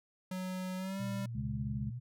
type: tone with pitch glide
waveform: square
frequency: 185 to 197.14 Hz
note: F#3 to G3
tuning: 0 to +10 cents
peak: -37 dBFS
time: 0.31-1.26 s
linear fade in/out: 5 ms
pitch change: +110 cents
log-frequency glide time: 0.77-1.01 s
type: tone with vibrato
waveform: sine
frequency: 120 Hz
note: B2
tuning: 49 cents flat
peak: -38 dBFS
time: 0.99-2 s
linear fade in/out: 20 ms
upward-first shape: triangle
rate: 5.3 Hz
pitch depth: 66 cents each way
type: harmonic tone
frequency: 69.5 Hz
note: C#2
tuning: 5 cents sharp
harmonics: 1 / 2 / 3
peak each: -43 / -39 / -39 dBFS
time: 1.34-1.91 s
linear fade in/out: 20 ms
effects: none